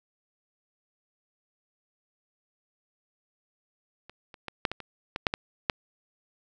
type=clicks; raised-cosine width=0.3 ms; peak=-29 / -29 / -19 / -8 / -17 / -24 / -15 / -6 / -11 / -7 dBFS; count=10; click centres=4.096 / 4.342 / 4.483 / 4.652 / 4.716 / 4.803 / 5.161 / 5.268 / 5.339 / 5.698 s; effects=none